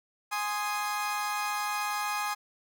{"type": "chord", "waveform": "30% pulse", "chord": "Ab major", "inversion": "none", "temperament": "equal", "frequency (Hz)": [830.6, 1046.5, 1244.5], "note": ["Ab5", "C6", "Eb6"], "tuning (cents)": [0, 0, 0], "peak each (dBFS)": [-30, -34, -31], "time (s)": [0.31, 2.35], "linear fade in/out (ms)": 20, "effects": []}